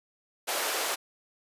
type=high-pass noise; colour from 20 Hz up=pink; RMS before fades=-30 dBFS; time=0.47-0.96 s; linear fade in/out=20 ms; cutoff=440 Hz; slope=24 dB/octave; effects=resampled to 32000 Hz